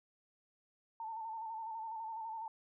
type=tone with vibrato; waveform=sine; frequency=893 Hz; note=A5; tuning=25 cents sharp; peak=-40 dBFS; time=1-2.48 s; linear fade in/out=2 ms; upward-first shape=square; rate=12 Hz; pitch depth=40 cents each way; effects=none